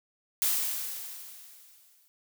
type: noise with exponential decay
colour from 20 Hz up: blue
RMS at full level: -25 dBFS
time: 0.42-2.08 s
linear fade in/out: 0 ms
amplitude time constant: 360 ms
effects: none